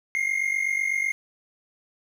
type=tone pair together; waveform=triangle; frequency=2104 / 2152 Hz; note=C7 / C7; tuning=+9 / +48 cents; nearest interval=unison; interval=39 cents; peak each=-24 dBFS; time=0.15-1.12 s; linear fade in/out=0 ms; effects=none